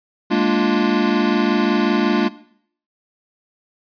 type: chord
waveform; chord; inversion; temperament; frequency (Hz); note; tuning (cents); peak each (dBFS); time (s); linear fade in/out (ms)
square; Bb dominant seventh; third; equal; 207.7 / 233.1 / 293.7 / 349.2; Ab3 / Bb3 / D4 / F4; 0 / 0 / 0 / 0; -21; 0.3-2.29; 20
effects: noise-tail reverb RT60 0.6 s tail -17 dB re dry + resampled to 11025 Hz